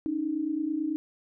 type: tone pair together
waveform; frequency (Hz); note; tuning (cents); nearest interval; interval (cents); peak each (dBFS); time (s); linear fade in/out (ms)
sine; 283.5 / 312.6; C#4 / D#4; +39 / +8; major second; 169; -32 / -28; 0.06-0.96; 0
effects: none